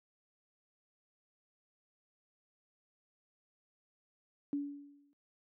sine tone with exponential decay, 285.6 Hz, D4, 48 cents flat, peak -30 dBFS, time 4.53-5.13 s, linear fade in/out 0 ms, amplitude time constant 130 ms, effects high-pass 150 Hz 12 dB/octave

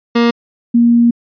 30% pulse / sine tone pair in turn, 235.2 / 236 Hz, A#3 / A#3, +16 / +22 cents, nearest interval unison, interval 6 cents, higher second, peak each -6 dBFS, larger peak neither, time 0.15-0.31 / 0.74-1.11 s, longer second, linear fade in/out 10 ms, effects resampled to 11025 Hz

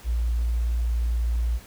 sine tone, 58.27 Hz, A#1, in tune, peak -21 dBFS, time 0.04-1.6 s, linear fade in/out 50 ms, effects pink hiss -48 dBFS RMS until 1.66 s

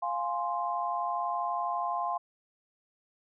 sine chord, F minor, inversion none, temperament equal, 698.5 / 830.6 / 1046.5 Hz, F5 / Ab5 / C6, 0 / 0 / 0 cents, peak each -33 / -35 / -32 dBFS, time 0.02-2.18 s, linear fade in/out 10 ms, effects none

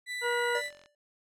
35% pulse tone, 1983 Hz, B6, 7 cents sharp, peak -32 dBFS, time 0.06-0.71 s, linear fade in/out 50 ms
harmonic tone, 480 Hz, B4, 49 cents flat, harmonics 1 / 2 / 3 / 4 / 6, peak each -30 / -34 / -33 / -40 / -42 dBFS, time 0.21-0.62 s, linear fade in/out 50 ms
click train, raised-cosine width 0.2 ms, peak -36 dBFS, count 29, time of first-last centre 0.24-0.859 s, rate 45.2 Hz
square tone with exponential decay, 587.3 Hz, D5, in tune, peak -33 dBFS, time 0.55-0.95 s, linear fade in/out 2 ms, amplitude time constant 85 ms
effects low-pass 10000 Hz 12 dB/octave

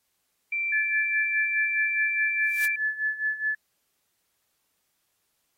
sine tone, 2349 Hz, D7, in tune, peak -25 dBFS, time 0.52-2.76 s, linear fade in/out 5 ms
sine tone with tremolo, 1729 Hz, A6, 31 cents flat, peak -22 dBFS, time 0.72-3.55 s, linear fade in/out 5 ms, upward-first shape sine, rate 4.8 Hz, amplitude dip 80%
blue noise with exponential growth, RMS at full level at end -29 dBFS, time 2.4-2.66 s, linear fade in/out 5 ms, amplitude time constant 56 ms
effects white hiss -74 dBFS RMS until 5.57 s + AAC 48 kbps

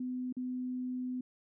sine tone with dropouts, 252.4 Hz, B3, 38 cents sharp, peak -34 dBFS, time 0-1.21 s, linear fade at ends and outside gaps 5 ms, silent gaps 0.326-0.367 s, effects none

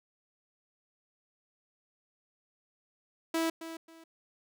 sawtooth tone with echo, 327.1 Hz, E4, 13 cents flat, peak -24 dBFS, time 3.34-3.5 s, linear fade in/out 5 ms, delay 270 ms, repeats 2, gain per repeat -12 dB, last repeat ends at 4.04 s, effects none

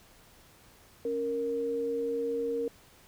sine tone pair together, 276.3 / 466.2 Hz, C#4 / A#4, -6 / 0 cents, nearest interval major sixth, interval 906 cents, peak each -37 / -29 dBFS, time 1.05-2.68 s, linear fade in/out 2 ms, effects pink hiss -58 dBFS RMS until 3.07 s

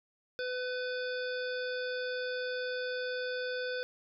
harmonic tone with a mistuned harmonic, 502 Hz, B4, 28 cents sharp, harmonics 1 / 3 / 5 / 7 / 9 / 10, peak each -35 / -38 / -49 / -46 / -47 / -51 dBFS, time 0.39-3.83 s, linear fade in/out 0 ms, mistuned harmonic 5, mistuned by -18 cents, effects none

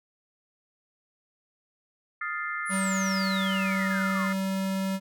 sine chord, F dominant seventh, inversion third, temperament equal, 1244.5 / 1396.9 / 1760 / 2093 Hz, Eb6 / F6 / A6 / C7, 0 / 0 / 0 / 0 cents, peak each -35 dBFS, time 2.21-4.33 s, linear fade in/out 5 ms
sine exponential sweep, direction down, 10690 to 987.8 Hz, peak -33 dBFS, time 2.65-4.29 s, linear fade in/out 50 ms
square tone, 192.1 Hz, G3, 35 cents flat, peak -27 dBFS, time 2.69-5 s, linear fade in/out 50 ms
effects none

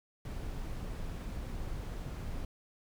brown noise, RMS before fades -39 dBFS, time 0.25-2.45 s, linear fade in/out 2 ms, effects none

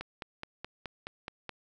click train, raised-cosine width 0.3 ms, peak -22 dBFS, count 8, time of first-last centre 0.01-1.493 s, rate 4.72 Hz, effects none

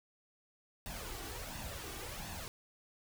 pink noise with flanger, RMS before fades -44 dBFS, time 0.86-2.48 s, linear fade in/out 0 ms, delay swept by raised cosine 1.1 to 2.7 ms, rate 1.4 Hz, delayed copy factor +0.6, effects none

